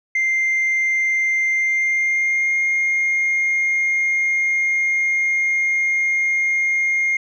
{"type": "tone with pitch glide", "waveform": "sine", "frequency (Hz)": [2093, 2128], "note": ["C7", "C7"], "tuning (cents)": [0, 29], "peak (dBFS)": -14, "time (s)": [0.15, 7.17], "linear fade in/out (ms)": 5, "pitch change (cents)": 29, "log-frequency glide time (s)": [1.51, 2.57], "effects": ["tanh soft clip ceiling -14 dBFS"]}